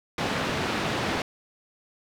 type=band-pass noise; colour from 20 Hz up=pink; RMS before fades=-28 dBFS; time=0.18-1.22 s; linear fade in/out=2 ms; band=130 to 3600 Hz; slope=12 dB/octave
type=clicks; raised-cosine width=2 ms; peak=-22 dBFS; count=2; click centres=0.497 / 1.175 s
effects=none